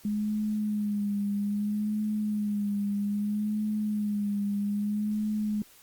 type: tone with vibrato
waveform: sine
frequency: 207.7 Hz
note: G#3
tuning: in tune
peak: -26 dBFS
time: 0.05-5.62 s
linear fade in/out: 2 ms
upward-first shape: sine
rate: 0.62 Hz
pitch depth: 43 cents each way
effects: white hiss -56 dBFS RMS until 5.82 s + Opus 48 kbps